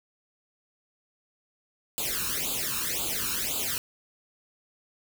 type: noise with flanger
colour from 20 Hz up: white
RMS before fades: -30 dBFS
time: 1.98-3.78 s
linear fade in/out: 0 ms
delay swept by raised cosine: 0.26 to 0.76 ms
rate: 1.9 Hz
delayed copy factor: +1
effects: none